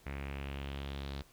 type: tone with low-pass filter sweep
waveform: sawtooth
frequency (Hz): 69.3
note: C#2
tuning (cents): 0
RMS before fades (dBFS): -41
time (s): 0.06-1.22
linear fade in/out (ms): 0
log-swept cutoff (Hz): 2200 to 4100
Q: 3.4
effects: pink hiss -63 dBFS RMS until 1.32 s